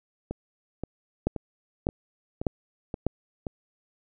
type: two click trains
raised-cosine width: 2 ms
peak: -10 / -18 dBFS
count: 4 / 7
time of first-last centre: 1.27-3.066 / 0.31-3.468 s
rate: 1.67 / 1.9 Hz
effects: none